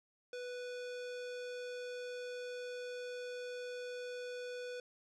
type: tone with low-pass filter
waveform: square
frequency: 493.9 Hz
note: B4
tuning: in tune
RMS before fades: -44 dBFS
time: 0.33-4.8 s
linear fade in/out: 2 ms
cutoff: 5600 Hz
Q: 1
effects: none